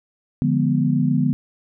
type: chord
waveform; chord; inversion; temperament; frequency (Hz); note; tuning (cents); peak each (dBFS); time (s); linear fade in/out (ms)
sine; D diminished seventh; none; equal with one note detuned; 147.34 / 174.61 / 207.7 / 246.9; D3 / F3 / Ab3 / Cb4; +6 / 0 / 0 / 0; -20 / -23 / -24 / -20; 0.42-1.33; 0
effects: none